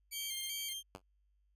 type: tone with vibrato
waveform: 5% pulse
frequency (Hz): 2200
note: C#7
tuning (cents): -14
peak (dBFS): -32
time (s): 0.11-0.74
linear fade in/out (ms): 20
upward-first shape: square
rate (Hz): 2.6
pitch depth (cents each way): 63
type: tone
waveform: sawtooth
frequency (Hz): 3174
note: G7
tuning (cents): +21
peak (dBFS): -37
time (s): 0.12-0.83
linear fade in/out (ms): 50
type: tone with exponential decay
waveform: 5% pulse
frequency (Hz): 94.1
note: F#2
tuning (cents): +30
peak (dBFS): -32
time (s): 0.95-1.02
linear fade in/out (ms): 0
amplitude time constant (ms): 15
effects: added 50 Hz sine -70 dBFS peak until 1.55 s + resampled to 32000 Hz